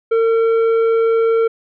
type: tone with tanh clipping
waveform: triangle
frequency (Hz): 454.1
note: A#4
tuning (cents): -45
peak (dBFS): -13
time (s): 0.11-1.48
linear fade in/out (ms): 10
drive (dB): 12
effects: none